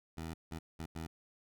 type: tone bursts at uneven times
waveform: 15% pulse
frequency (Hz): 81.2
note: E2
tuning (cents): -26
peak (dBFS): -34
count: 4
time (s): 0.17-0.34 / 0.51-0.59 / 0.79-0.86 / 0.95-1.07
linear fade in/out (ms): 10
effects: none